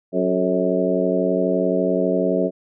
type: harmonic tone with a mistuned harmonic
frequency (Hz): 91.9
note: F#2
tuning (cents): -11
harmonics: 2 / 3 / 4 / 5 / 6 / 7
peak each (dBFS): -24 / -24 / -24 / -24 / -24 / -24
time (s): 0.12-2.51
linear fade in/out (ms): 50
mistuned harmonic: 5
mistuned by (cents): -65
effects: none